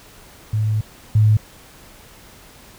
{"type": "tone pair in turn", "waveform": "sine", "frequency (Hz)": [107.7, 107.3], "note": ["A2", "A2"], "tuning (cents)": [-37, -43], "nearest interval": "unison", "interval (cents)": 6, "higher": "first", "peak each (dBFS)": [-16, -10], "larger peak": "second", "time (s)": [[0.53, 0.81], [1.15, 1.37]], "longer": "first", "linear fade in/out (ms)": 5, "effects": ["pink hiss -45 dBFS RMS until 2.78 s"]}